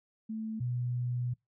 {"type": "tone pair in turn", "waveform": "sine", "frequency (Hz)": [220, 122.8], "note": ["A3", "B2"], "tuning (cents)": [0, -9], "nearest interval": "minor seventh", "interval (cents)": 1009, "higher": "first", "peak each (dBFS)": [-34, -30], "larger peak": "second", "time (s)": [[0.29, 0.6], [0.6, 1.34]], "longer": "second", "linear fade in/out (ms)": 10, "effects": ["noise-tail reverb RT60 0.2 s tail -25 dB re dry"]}